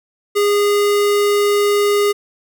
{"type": "tone", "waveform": "square", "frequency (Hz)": 409.9, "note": "G#4", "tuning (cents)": -23, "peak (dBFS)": -13, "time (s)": [0.35, 2.13], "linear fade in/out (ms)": 20, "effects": []}